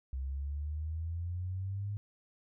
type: exponential sweep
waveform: sine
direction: up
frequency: 65 to 103.83 Hz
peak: -34 dBFS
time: 0.13-1.97 s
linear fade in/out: 0 ms
effects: none